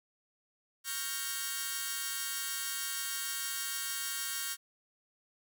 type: chord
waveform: 5% pulse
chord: G half-diminished seventh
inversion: second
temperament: equal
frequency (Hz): 1108.7 / 1396.9 / 1568 / 1864.7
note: Db6 / F6 / G6 / Bb6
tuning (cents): 0 / 0 / 0 / 0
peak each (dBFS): -31 / -29 / -28 / -29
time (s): 0.84-4.57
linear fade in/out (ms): 50
effects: none